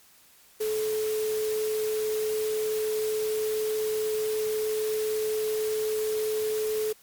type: tone in noise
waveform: sine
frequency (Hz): 431.8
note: A4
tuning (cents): -33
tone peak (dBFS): -25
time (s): 0.6-6.93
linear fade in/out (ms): 10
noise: white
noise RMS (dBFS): -38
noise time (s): 0.6-6.93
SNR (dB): +10
effects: white hiss -57 dBFS RMS until 7.02 s + MP3 96 kbps